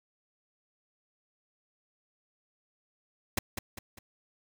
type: noise with echo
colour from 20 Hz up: pink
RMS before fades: -27 dBFS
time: 3.37-3.39 s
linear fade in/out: 5 ms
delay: 200 ms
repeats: 3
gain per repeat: -7 dB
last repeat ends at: 3.99 s
effects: none